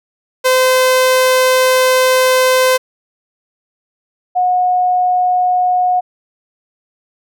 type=tone pair in turn; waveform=sawtooth / sine; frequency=514 / 726.9 Hz; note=C5 / F#5; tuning=-31 / -31 cents; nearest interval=tritone; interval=600 cents; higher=second; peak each=-5 / -10 dBFS; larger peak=first; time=0.44-2.78 / 4.35-6.01 s; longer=first; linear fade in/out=20 ms; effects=none